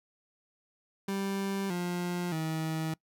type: tone with pitch steps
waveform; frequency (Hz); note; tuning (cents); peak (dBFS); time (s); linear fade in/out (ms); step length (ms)
30% pulse; 196 / 176.65 / 159.2; G3 / F3 / D#3; 0 / +20 / +40; -28; 1.08-2.94; 5; 620
effects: noise-tail reverb RT60 0.1 s tail -23 dB re dry